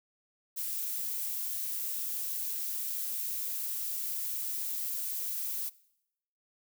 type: noise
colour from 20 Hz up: violet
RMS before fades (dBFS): -35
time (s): 0.56-5.7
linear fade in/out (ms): 20
effects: noise-tail reverb RT60 0.8 s tail -21 dB re dry